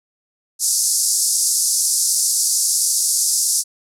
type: band-pass noise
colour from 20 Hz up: white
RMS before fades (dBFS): -18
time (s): 0.59-3.64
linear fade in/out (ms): 50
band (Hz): 4900 to 11000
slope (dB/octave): 48
effects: none